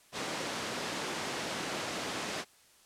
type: band-pass noise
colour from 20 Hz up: pink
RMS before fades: -37 dBFS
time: 0.12-2.45 s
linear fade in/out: 50 ms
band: 230 to 6900 Hz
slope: 12 dB/octave
effects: white hiss -62 dBFS RMS until 2.85 s + low-pass 11000 Hz 12 dB/octave